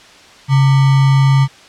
sine tone with sample-and-hold, 136.5 Hz, C#3, 26 cents flat, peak -7 dBFS, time 0.48-1.48 s, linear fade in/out 50 ms, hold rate 1050 Hz, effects white hiss -41 dBFS RMS until 1.68 s + low-pass 5000 Hz 12 dB/octave

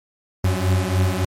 40% pulse beating tone pair, 91.2 / 94.7 Hz, F#2 / F#2, -24 / +41 cents, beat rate 3.5 Hz, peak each -19 dBFS, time 0.44-1.25 s, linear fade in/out 5 ms, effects MP3 64 kbps

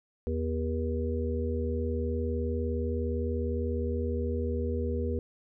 harmonic tone with a mistuned harmonic, 79.7 Hz, D#2, 42 cents sharp, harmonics 1 / 3 / 5 / 6, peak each -30 / -35 / -36 / -35 dBFS, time 0.27-5.19 s, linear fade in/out 0 ms, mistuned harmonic 3, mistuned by +20 cents, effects none

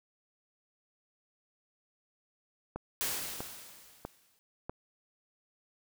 click train, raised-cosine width 1 ms, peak -23 dBFS, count 4, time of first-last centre 2.76-4.695 s, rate 1.55 Hz
white noise with exponential decay, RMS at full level -32 dBFS, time 3.01-4.39 s, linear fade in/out 0 ms, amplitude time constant 300 ms
effects none

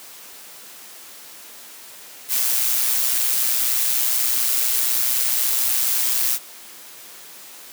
blue noise with amplitude modulation, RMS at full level -18 dBFS, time 2.28-6.39 s, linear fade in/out 50 ms, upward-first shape sine, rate 124 Hz, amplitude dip 45%, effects white hiss -41 dBFS RMS until 7.72 s + high-pass 200 Hz 12 dB/octave

